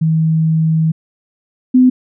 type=tone pair in turn; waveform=sine; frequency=160 / 254 Hz; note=D#3 / B3; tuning=+49 / +49 cents; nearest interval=minor sixth; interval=800 cents; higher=second; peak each=-10 / -5 dBFS; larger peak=second; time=0.01-0.92 / 1.74-1.9 s; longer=first; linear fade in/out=10 ms; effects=none